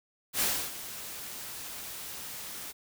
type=noise with ADSR envelope; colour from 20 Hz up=white; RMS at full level=-27 dBFS; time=0.33-2.73 s; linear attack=75 ms; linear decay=300 ms; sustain=-14 dB; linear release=29 ms; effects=none